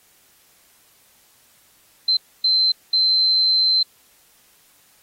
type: tone bursts at uneven times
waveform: sine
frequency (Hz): 4094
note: C8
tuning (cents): -38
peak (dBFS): -14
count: 3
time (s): 2.08-2.17 / 2.44-2.72 / 2.93-3.83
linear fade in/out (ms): 5
effects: white hiss -56 dBFS RMS until 5.02 s + AAC 48 kbps